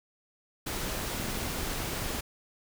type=noise; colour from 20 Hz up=pink; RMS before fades=-34 dBFS; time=0.66-2.21 s; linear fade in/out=10 ms
type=click train; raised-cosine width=3 ms; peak=-27 dBFS; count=23; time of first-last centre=1.2-2.148 s; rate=23.2 Hz
effects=none